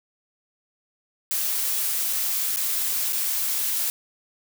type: noise with dropouts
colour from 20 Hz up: blue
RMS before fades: -25 dBFS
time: 1.31-3.9 s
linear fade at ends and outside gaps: 0 ms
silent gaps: 2.128-2.131 / 2.561-2.571 / 3.124-3.13 s
effects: none